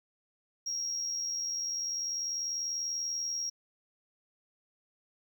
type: tone with amplitude modulation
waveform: triangle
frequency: 5610 Hz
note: F8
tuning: 7 cents sharp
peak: -27 dBFS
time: 0.66-3.5 s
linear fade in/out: 10 ms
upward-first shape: sine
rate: 80.3 Hz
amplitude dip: 50%
effects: tanh soft clip ceiling -28 dBFS